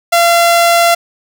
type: tone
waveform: sawtooth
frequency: 684 Hz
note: F5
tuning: 36 cents flat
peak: -3 dBFS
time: 0.12-0.95 s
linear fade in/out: 10 ms
effects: none